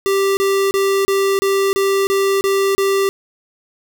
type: tone bursts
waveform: square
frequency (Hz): 392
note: G4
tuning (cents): 0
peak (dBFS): -14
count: 9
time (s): 0.06-3.09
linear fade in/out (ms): 0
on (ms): 310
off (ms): 30
effects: none